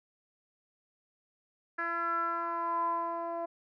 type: tone with low-pass filter sweep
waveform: 10% pulse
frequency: 337.8 Hz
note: E4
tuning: 42 cents sharp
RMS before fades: -33 dBFS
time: 1.78-3.46 s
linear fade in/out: 10 ms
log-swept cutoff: 1600 to 780 Hz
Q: 7.2
effects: none